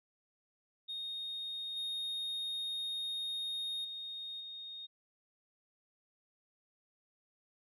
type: tone with level steps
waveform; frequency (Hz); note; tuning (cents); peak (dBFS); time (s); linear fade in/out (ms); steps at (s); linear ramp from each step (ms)
sine; 3708; A#7; -10; -37 / -33 / -40 / -43; 0.88-4.87; 20; 1.76 / 3.84 / 4.4; 10
effects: tanh soft clip ceiling -35 dBFS